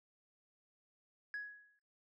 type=tone with exponential decay; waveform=sine; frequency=1673 Hz; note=G#6; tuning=12 cents sharp; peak=-35 dBFS; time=1.34-1.79 s; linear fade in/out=1 ms; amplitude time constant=96 ms; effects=noise-tail reverb RT60 0.2 s tail -18 dB re dry + tanh soft clip ceiling -37 dBFS